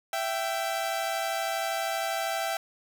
sawtooth tone pair together, 665.4 / 778 Hz, E5 / G5, +16 / -13 cents, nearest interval minor third, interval 271 cents, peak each -27 dBFS, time 0.13-2.57 s, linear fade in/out 2 ms, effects none

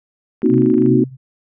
click train, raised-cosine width 0.5 ms, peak -25 dBFS, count 12, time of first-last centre 0.42-0.862 s, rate 24.9 Hz
sine chord, C half-diminished seventh, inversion third, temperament equal, 233.1 / 261.6 / 311.1 / 370 Hz, Bb3 / C4 / Eb4 / Gb4, 0 / 0 / 0 / 0 cents, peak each -16 dBFS, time 0.43-1.04 s, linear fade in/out 5 ms
sine tone with tremolo, 130.81 Hz, C3, in tune, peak -15 dBFS, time 0.48-1.17 s, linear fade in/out 50 ms, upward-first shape triangle, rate 2.8 Hz, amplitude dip 95%
effects none

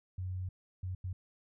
sine tone bursts at uneven times, 92.2 Hz, F#2, 6 cents flat, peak -35 dBFS, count 3, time 0.18-0.49 / 0.83-0.95 / 1.04-1.13 s, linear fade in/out 5 ms, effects none

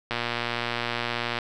click train, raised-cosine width 0.3 ms, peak -11 dBFS, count 153, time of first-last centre 0.11-1.387 s, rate 119 Hz, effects none

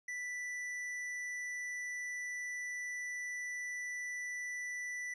triangle tone with hard clipping, 1975.5 Hz, B6, in tune, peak -40 dBFS, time 0.08-5.14 s, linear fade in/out 5 ms, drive 12 dB, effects resampled to 22050 Hz

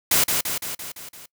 white noise with echo, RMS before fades -18 dBFS, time 0.11-0.24 s, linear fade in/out 5 ms, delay 170 ms, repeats 6, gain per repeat -4 dB, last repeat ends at 1.26 s, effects noise-tail reverb RT60 0.1 s tail -24 dB re dry

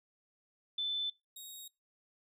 sine / 15% pulse tone pair in turn, 3520 / 3765 Hz, A7 / A#7, 0 / +16 cents, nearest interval minor second, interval 116 cents, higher second, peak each -32 / -39 dBFS, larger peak first, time 0.78-1.1 / 1.36-1.68 s, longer neither, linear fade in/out 5 ms, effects noise-tail reverb RT60 0.2 s tail -22 dB re dry

